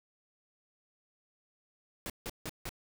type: noise bursts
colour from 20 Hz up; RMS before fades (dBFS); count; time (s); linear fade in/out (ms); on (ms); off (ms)
pink; -39; 4; 2.06-2.692; 0; 38; 160
effects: none